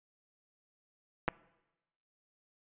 clicks, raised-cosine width 0.5 ms, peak -15 dBFS, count 2, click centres 1.28 / 1.286 s, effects noise-tail reverb RT60 1.0 s tail -22 dB re dry + resampled to 8000 Hz

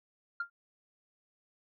sine tone with exponential decay, 1396.9 Hz, F6, in tune, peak -27 dBFS, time 0.4-0.5 s, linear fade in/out 5 ms, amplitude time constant 20 ms, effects tanh soft clip ceiling -28 dBFS

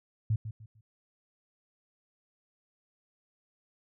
sine tone with echo, 108.9 Hz, A2, 17 cents flat, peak -24 dBFS, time 0.3-0.36 s, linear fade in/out 5 ms, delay 150 ms, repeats 3, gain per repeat -11 dB, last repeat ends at 0.81 s, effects none

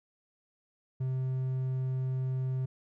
triangle tone, 130.1 Hz, C3, 9 cents flat, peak -27 dBFS, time 1-2.66 s, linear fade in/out 10 ms, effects none

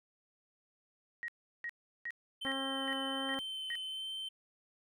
sine tone bursts, 1888 Hz, A#6, 22 cents sharp, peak -37 dBFS, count 7, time 1.23-3.754 s, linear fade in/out 0 ms, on 52 ms, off 360 ms
triangle tone with vibrato, 3081 Hz, G7, 31 cents flat, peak -37 dBFS, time 2.41-4.29 s, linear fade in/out 10 ms, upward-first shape sine, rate 1.3 Hz, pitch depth 13 cents each way
harmonic tone, 269.1 Hz, C4, 49 cents sharp, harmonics 1 / 2 / 3 / 4 / 5 / 6 / 7, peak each -40 / -43 / -45 / -46 / -47 / -48 / -48 dBFS, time 2.45-3.39 s, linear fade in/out 0 ms
effects none

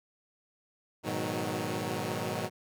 10% pulse chord, G# minor seventh, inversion none, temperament equal with one note detuned, 103.83 / 121.49 / 155.56 / 185 Hz, G#2 / B2 / D#3 / F#3, 0 / -28 / 0 / 0 cents, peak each -29 dBFS, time 1.03-2.5 s, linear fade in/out 50 ms, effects none

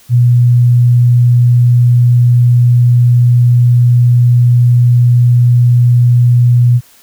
sine tone, 121.6 Hz, B2, 26 cents flat, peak -4 dBFS, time 0.09-6.81 s, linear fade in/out 50 ms, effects white hiss -44 dBFS RMS until 7.02 s

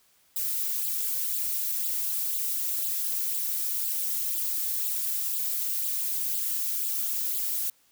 violet noise with flanger, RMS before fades -29 dBFS, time 0.36-7.7 s, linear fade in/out 2 ms, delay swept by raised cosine 0.24 to 4.04 ms, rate 2 Hz, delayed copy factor +0.75, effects white hiss -64 dBFS RMS until 7.91 s

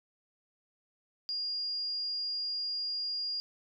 sine tone, 4831 Hz, D8, 48 cents sharp, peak -32 dBFS, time 1.29-3.4 s, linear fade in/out 0 ms, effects none

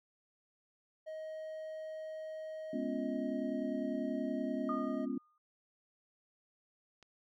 triangle tone, 629 Hz, D#5, 19 cents sharp, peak -39 dBFS, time 1.06-5.06 s, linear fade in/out 20 ms
sine chord, C# dominant seventh, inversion second, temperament equal with one note detuned, 207.7 / 246.9 / 277.2 / 346.8 Hz, G#3 / B3 / C#4 / E#4, 0 / 0 / 0 / -12 cents, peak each -43 / -38 / -38 / -44 dBFS, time 2.73-5.18 s, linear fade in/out 5 ms
sine tone with exponential decay, 1223 Hz, D#6, 30 cents flat, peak -34 dBFS, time 4.69-5.38 s, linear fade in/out 2 ms, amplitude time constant 150 ms
click, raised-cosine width 0.2 ms, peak -40 dBFS, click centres 7.027 s
effects none

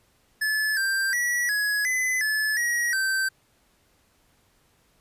square tone with pitch steps, 1728 / 1578 / 1936 / 1679 / 2020 / 1728 / 1904 / 1553 Hz, A6 / G6 / B6 / G#6 / B6 / A6 / A#6 / G6, -32 / +11 / -35 / +18 / +39 / -32 / +36 / -17 cents, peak -23 dBFS, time 0.41-3.29 s, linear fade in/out 10 ms, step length 360 ms, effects pink hiss -64 dBFS RMS until 5 s + resampled to 32000 Hz

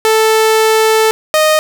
sawtooth tone pair in turn, 440 / 619.5 Hz, A4 / D#5, 0 / -8 cents, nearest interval tritone, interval 592 cents, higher second, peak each -4 dBFS, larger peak neither, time 0.05-1.11 / 1.34-1.59 s, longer first, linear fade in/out 0 ms, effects none

